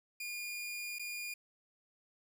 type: tone with dropouts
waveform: sawtooth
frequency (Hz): 2426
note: D#7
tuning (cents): -44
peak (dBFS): -36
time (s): 0.2-1.34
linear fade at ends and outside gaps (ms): 5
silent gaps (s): 0.986-0.994
effects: 11-bit